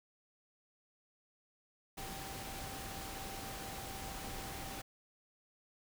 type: tone in noise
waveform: sine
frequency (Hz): 779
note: G5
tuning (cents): -11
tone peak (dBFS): -50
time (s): 1.97-4.82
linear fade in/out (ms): 10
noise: pink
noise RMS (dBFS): -45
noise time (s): 1.97-4.82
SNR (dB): -8
effects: none